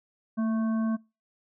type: harmonic tone with a mistuned harmonic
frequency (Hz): 220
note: A3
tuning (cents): 0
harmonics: 1 / 3 / 5 / 7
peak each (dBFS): -24 / -39 / -41 / -46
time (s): 0.37-0.97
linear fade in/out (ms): 20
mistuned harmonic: 1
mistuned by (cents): +31
effects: noise-tail reverb RT60 0.3 s tail -26 dB re dry